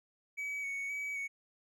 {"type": "tone with vibrato", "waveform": "triangle", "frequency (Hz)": 2251, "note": "C#7", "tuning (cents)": 26, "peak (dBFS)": -34, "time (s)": [0.37, 1.28], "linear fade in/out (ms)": 20, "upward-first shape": "square", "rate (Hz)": 1.9, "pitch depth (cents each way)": 20, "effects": []}